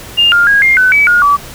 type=tone with pitch steps; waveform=sine; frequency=2813 / 1405 / 1640 / 2117 / 1508 / 2288 / 1431 / 1149 Hz; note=F7 / F6 / G#6 / C7 / F#6 / D7 / F6 / D6; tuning=+12 / +10 / -22 / +20 / +32 / -46 / +42 / -38 cents; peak=-5 dBFS; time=0.17-1.37 s; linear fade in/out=20 ms; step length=150 ms; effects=pink hiss -30 dBFS RMS until 1.54 s